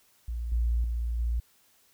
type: tone with level steps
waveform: sine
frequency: 58.27 Hz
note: A#1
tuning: in tune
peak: -30 / -23 / -27 / -25 dBFS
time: 0.28-1.4 s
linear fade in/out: 5 ms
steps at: 0.52 / 0.84 / 1.19 s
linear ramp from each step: 2 ms
effects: white hiss -64 dBFS RMS until 1.93 s